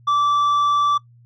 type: tone with tanh clipping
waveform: sine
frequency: 1163 Hz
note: D6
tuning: 17 cents flat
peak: -16 dBFS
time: 0.07-0.98 s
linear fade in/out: 10 ms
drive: 6 dB
effects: noise-tail reverb RT60 0.1 s tail -20 dB re dry + added 119 Hz sine -47 dBFS peak until 1.25 s